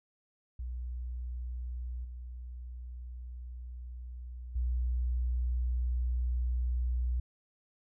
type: tone with level steps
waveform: sine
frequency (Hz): 61.2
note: B1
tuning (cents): -15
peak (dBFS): -35 / -40 / -28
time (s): 0.59-7.2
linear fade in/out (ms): 5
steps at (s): 2.04 / 4.55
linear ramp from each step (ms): 10
effects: none